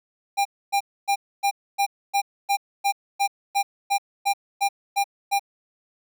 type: tone bursts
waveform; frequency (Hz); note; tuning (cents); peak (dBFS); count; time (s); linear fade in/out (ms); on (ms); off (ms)
square; 800; G5; +35; -19; 15; 0.37-5.395; 20; 83; 270
effects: none